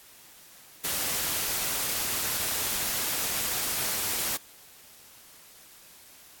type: noise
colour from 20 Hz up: white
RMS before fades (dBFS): -29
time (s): 0.84-4.37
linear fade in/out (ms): 10
effects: white hiss -52 dBFS RMS until 6.4 s + AAC 64 kbps